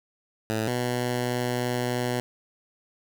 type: tone pair in turn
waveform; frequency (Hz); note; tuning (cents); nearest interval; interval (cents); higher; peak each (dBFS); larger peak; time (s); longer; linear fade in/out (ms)
10% pulse; 110 / 123.29; A2 / B2; 0 / -3; major second; 197; second; -17; neither; 0.5-0.68 / 0.68-2.2; second; 0
effects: 8-bit